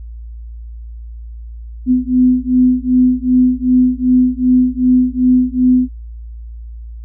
sine beating tone pair, 251.2 / 253.8 Hz, B3 / B3, +30 / +47 cents, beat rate 2.6 Hz, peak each -12 dBFS, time 1.86-5.89 s, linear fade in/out 50 ms, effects added 57 Hz sine -27 dBFS peak until 7.04 s

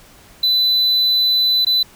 triangle tone with dropouts, 4000 Hz, B7, 21 cents sharp, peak -11 dBFS, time 0.43-1.83 s, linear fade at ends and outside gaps 5 ms, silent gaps 1.649-1.667 s, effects pink hiss -46 dBFS RMS until 1.95 s

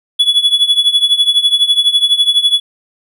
triangle tone with tremolo, 3402 Hz, G#7, 41 cents sharp, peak -3 dBFS, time 0.19-2.6 s, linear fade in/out 10 ms, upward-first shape triangle, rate 12 Hz, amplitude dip 90%, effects none

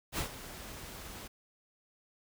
pink noise with ADSR envelope, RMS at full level -33 dBFS, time 0.12-1.28 s, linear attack 63 ms, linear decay 98 ms, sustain -13 dB, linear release 13 ms, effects none

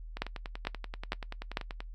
two click trains, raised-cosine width 0.3 ms, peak -14 / -23 dBFS, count 4 / 18, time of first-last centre 0.22-1.571 / 0.17-1.805 s, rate 2.22 / 10.4 Hz, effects noise-tail reverb RT60 0.1 s tail -20 dB re dry + added 40 Hz sine -41 dBFS peak until 1.94 s

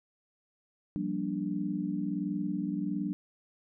sine chord, G minor seventh, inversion third, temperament equal with one note detuned, 174.61 / 196 / 235.9 / 293.7 Hz, F3 / G3 / Bb3 / D4, 0 / 0 / +21 / 0 cents, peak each -37 / -34 / -39 / -34 dBFS, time 0.96-3.13 s, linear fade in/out 0 ms, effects none

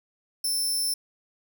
20% pulse tone, 5330 Hz, E8, 18 cents sharp, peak -19 dBFS, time 0.44-0.94 s, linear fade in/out 5 ms, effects none

